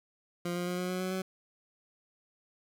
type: tone with pitch steps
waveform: 20% pulse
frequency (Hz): 174.6 / 176.73 / 178.89 / 181.07 / 183.28 / 185.52 / 187.78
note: F3 / F3 / F3 / F#3 / F#3 / F#3 / F#3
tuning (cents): 0 / +21 / +42 / -37 / -16 / +5 / +26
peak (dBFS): -27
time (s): 0.45-1.22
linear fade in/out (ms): 5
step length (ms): 110
effects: none